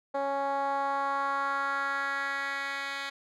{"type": "tone with band-pass filter sweep", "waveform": "10% pulse", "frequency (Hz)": 277.2, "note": "C#4", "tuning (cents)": 0, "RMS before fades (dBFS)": -31, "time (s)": [0.14, 3.1], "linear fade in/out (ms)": 10, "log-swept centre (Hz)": [640, 2700], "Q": 2.3, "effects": []}